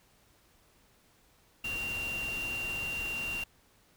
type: tone in noise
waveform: sine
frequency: 2766 Hz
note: F7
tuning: 17 cents flat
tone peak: -33 dBFS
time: 1.64-3.44 s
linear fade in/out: 5 ms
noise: pink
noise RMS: -43 dBFS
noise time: 1.64-3.44 s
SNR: +7 dB
effects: pink hiss -65 dBFS RMS until 3.96 s